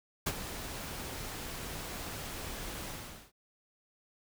pink noise with ADSR envelope, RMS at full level -30 dBFS, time 0.26-3.32 s, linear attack 9 ms, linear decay 49 ms, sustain -11 dB, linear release 440 ms, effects none

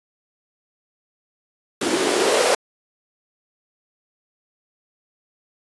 blue noise with band-pass filter sweep, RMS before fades -19 dBFS, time 1.81-2.55 s, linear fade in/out 5 ms, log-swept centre 290 to 540 Hz, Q 3.9, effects resampled to 24000 Hz

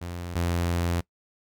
sawtooth tone pair in turn, 87.2 / 86.25 Hz, F2 / F2, -2 / -21 cents, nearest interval unison, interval 19 cents, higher first, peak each -29 / -20 dBFS, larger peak second, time 0.01-0.35 / 0.35-1.01 s, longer second, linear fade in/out 10 ms, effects noise-tail reverb RT60 0.1 s tail -22 dB re dry

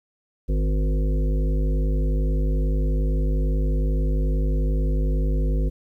harmonic tone with a mistuned harmonic, 51.2 Hz, G#1, 24 cents flat, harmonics 1 / 3 / 5 / 7 / 9 / 10, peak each -19 / -29 / -33 / -36 / -38 / -39 dBFS, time 0.48-5.7 s, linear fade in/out 20 ms, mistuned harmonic 7, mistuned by +17 cents, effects 10-bit

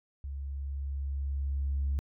sine tone with level ramp, 69.3 Hz, C#2, in tune, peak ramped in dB -35 to -25 dBFS, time 0.24-1.99 s, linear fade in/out 0 ms, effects tanh soft clip ceiling -24 dBFS

